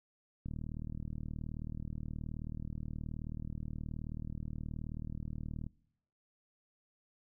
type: click train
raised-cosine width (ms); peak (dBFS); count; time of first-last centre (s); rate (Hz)
5; -29; 203; 0.46-5.666; 38.8
effects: noise-tail reverb RT60 0.8 s tail -24 dB re dry